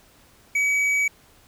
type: tone with tanh clipping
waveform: triangle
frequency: 2274 Hz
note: C#7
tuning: 44 cents sharp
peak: -20 dBFS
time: 0.55-1.08 s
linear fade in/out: 5 ms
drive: 11 dB
effects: pink hiss -55 dBFS RMS until 1.47 s